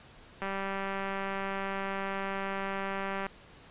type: click train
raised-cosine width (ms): 0.5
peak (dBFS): -20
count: 556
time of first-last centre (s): 0.42-3.266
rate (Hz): 195
effects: pink hiss -54 dBFS RMS until 3.7 s + resampled to 8000 Hz